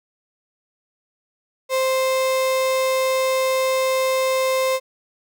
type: tone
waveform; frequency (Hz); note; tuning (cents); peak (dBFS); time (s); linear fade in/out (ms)
35% pulse; 523.3; C5; 0; -16; 1.69-4.8; 50
effects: none